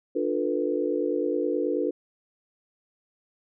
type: chord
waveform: sine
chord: B half-diminished seventh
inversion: first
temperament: just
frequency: 296.3 / 355.6 / 444.5 / 493.9 Hz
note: D4 / F4 / A4 / B4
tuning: +15 / +31 / +18 / 0 cents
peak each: -29 dBFS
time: 0.15-1.91 s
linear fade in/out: 10 ms
effects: none